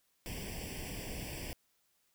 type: noise with comb filter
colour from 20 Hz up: pink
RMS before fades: -42 dBFS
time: 0.26-1.53 s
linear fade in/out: 0 ms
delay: 0.38 ms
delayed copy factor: +0.95
effects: white hiss -75 dBFS RMS until 2.14 s